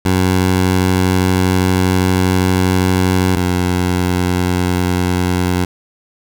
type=tone pair in turn; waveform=15% pulse; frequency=92.5 / 90.07 Hz; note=F#2 / F#2; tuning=0 / -46 cents; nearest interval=unison; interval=46 cents; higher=first; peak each=-5 / -7 dBFS; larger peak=first; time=0.05-3.36 / 3.36-5.65 s; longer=first; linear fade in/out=5 ms; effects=none